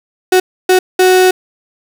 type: tone bursts at uneven times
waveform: 35% pulse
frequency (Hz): 370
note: F#4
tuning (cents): 0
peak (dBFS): -4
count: 3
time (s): 0.32-0.4 / 0.69-0.79 / 0.99-1.31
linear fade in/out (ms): 5
effects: none